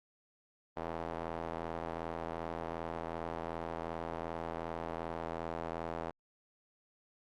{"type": "tone with band-pass filter", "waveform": "square", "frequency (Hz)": 41.33, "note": "E1", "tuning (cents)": 5, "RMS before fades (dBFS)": -40, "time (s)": [0.76, 6.11], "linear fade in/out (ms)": 10, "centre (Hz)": 720, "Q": 1.3, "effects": ["Opus 24 kbps"]}